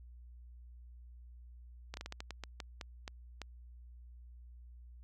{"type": "slowing click train", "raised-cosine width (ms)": 0.2, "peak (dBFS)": -25, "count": 12, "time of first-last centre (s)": [1.94, 3.417], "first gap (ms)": 31, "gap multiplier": 1.27, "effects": ["added 60 Hz sine -51 dBFS peak until 5.03 s"]}